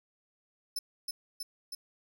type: tone with echo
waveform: sawtooth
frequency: 5274 Hz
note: E8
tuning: in tune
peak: -29 dBFS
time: 0.76-0.79 s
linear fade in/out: 5 ms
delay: 320 ms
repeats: 3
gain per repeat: -2 dB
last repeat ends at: 1.75 s
effects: none